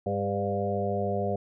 harmonic tone with a mistuned harmonic, 100.4 Hz, G2, 42 cents sharp, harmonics 1 / 2 / 4 / 5 / 6 / 7, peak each -33 / -33 / -33 / -33 / -33 / -33 dBFS, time 0.06-1.36 s, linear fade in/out 5 ms, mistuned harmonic 6, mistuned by -21 cents, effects none

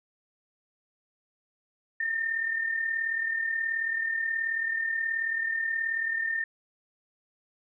sine tone with amplitude modulation, 1812 Hz, A#6, 50 cents flat, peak -24 dBFS, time 2-6.44 s, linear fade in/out 5 ms, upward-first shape sine, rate 38.6 Hz, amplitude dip 55%, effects none

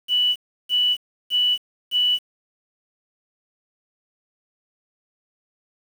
sine tone bursts, 2960 Hz, F#7, in tune, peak -16 dBFS, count 4, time 0.08-2.19 s, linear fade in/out 50 ms, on 280 ms, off 330 ms, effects 7-bit

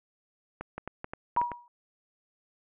clicks, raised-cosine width 0.5 ms, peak -20 dBFS, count 8, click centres 0.61 / 0.78 / 0.876 / 1.044 / 1.135 / 1.364 / 1.415 / 1.517 s
sine tone with exponential decay, 961 Hz, B5, 48 cents flat, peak -19 dBFS, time 1.37-1.68 s, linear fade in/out 1 ms, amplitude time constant 66 ms
effects low-pass 2000 Hz 12 dB/octave

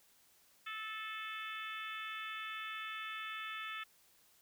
harmonic tone with a mistuned harmonic, 435.6 Hz, A4, 17 cents flat, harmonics 3 / 4 / 5 / 6 / 7 / 8, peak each -45 / -47 / -50 / -48 / -53 / -51 dBFS, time 0.66-3.84 s, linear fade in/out 10 ms, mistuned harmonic 4, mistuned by +15 cents, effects white hiss -68 dBFS RMS until 4.41 s

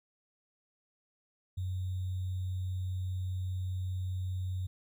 sine tone with sample-and-hold, 92.5 Hz, F#2, in tune, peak -32 dBFS, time 1.57-4.67 s, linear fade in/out 10 ms, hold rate 3675 Hz, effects none

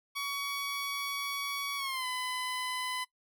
15% pulse tone with pitch glide, 1126 to 1009 Hz, C#6 to B5, +27 to +37 cents, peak -27 dBFS, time 0.15-3.05 s, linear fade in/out 20 ms, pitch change -190 cents, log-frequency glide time 1.77-2.06 s, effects noise-tail reverb RT60 0.1 s tail -19 dB re dry

